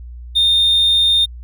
triangle tone, 3646 Hz, A#7, 39 cents flat, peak -8 dBFS, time 0.35-1.26 s, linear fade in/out 20 ms, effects tanh soft clip ceiling -6 dBFS + added 60 Hz sine -30 dBFS peak until 1.43 s

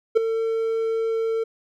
triangle tone with ADSR envelope, 450.5 Hz, A4, 41 cents sharp, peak -8 dBFS, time 0.15-1.44 s, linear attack 22 ms, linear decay 6 ms, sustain -11 dB, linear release 10 ms, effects none

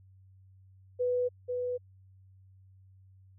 sine tone pair in turn, 494.8 / 494.8 Hz, B4 / B4, +3 / +3 cents, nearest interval unison, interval 0 cents, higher neither, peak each -26 / -30 dBFS, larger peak first, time 0.99-1.29 / 1.48-1.78 s, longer neither, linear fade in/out 20 ms, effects added 95 Hz sine -55 dBFS peak until 3.38 s

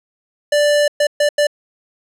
square tone bursts at uneven times, 587.3 Hz, D5, in tune, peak -12 dBFS, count 4, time 0.52-0.88 / 1-1.07 / 1.2-1.29 / 1.38-1.47 s, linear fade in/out 5 ms, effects low-pass 10000 Hz 12 dB/octave

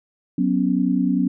sine chord, F# suspended fourth, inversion none, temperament equal, 185 / 246.9 / 277.2 Hz, F#3 / B3 / C#4, 0 / 0 / 0 cents, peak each -21 dBFS, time 0.38-1.28 s, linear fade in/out 5 ms, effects none

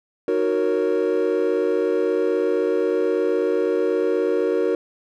triangle chord, D# minor seventh, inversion none, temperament equal, 311.1 / 370 / 466.2 / 554.4 Hz, D#4 / F#4 / A#4 / C#5, 0 / 0 / 0 / 0 cents, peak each -24 / -20 / -19 / -25 dBFS, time 0.28-4.75 s, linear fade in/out 2 ms, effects tanh soft clip ceiling -8 dBFS

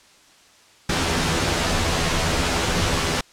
pink noise with comb filter, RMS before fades -21 dBFS, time 0.89-3.21 s, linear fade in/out 5 ms, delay 12 ms, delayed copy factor +0.85, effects white hiss -52 dBFS RMS until 3.32 s + low-pass 7000 Hz 12 dB/octave

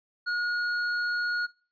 square tone, 1443 Hz, F#6, 44 cents flat, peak -27 dBFS, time 0.26-1.47 s, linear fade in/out 20 ms, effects noise-tail reverb RT60 0.4 s tail -22 dB re dry + resampled to 11025 Hz

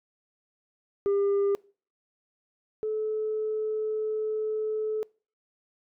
sine tone pair in turn, 400.5 / 432.4 Hz, G4 / A4, +37 / -30 cents, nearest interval minor second, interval 133 cents, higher second, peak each -19 / -26 dBFS, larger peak first, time 1.06-1.55 / 2.83-5.03 s, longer second, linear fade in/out 0 ms, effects noise-tail reverb RT60 0.4 s tail -26 dB re dry + tanh soft clip ceiling -21 dBFS

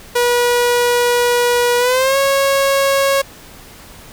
sawtooth tone with pitch glide, 484 to 549.6 Hz, B4 to C#5, -35 to -15 cents, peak -8 dBFS, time 0.15-3.22 s, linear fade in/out 10 ms, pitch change +220 cents, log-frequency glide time 1.78-2.17 s, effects pink hiss -39 dBFS RMS until 4.12 s

